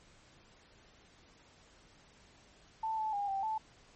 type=tone with pitch steps; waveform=sine; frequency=885 / 870 / 810 / 781 / 875 Hz; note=A5 / A5 / G#5 / G5 / A5; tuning=+10 / -20 / -43 / -7 / -10 cents; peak=-32 dBFS; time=2.83-3.58 s; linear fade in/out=5 ms; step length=150 ms; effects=pink hiss -62 dBFS RMS until 3.95 s + MP3 32 kbps